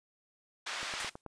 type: band-pass noise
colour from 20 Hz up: pink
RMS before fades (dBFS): -39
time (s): 0.66-1.1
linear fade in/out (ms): 10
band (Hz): 1100 to 5400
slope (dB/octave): 12
type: click train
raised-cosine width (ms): 1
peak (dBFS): -29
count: 5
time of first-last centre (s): 0.83-1.263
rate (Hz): 9.24
type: noise with exponential decay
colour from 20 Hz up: white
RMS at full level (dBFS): -38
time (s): 1-1.21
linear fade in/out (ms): 0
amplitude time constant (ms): 44
effects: resampled to 22050 Hz